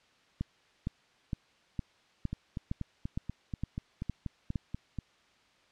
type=two click trains; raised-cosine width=5 ms; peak=-20 / -23 dBFS; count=10 / 12; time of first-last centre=0.41-4.557 / 2.33-4.987 s; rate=2.17 / 4.14 Hz; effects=white hiss -65 dBFS RMS until 5.71 s + low-pass 4000 Hz 12 dB/octave